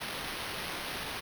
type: noise with sample-and-hold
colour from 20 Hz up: violet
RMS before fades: -38 dBFS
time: 0-1.21 s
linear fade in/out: 20 ms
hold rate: 7350 Hz
effects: none